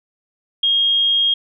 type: tone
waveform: sine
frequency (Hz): 3250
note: G#7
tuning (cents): -38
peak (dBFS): -13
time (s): 0.63-1.34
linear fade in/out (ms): 5
effects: none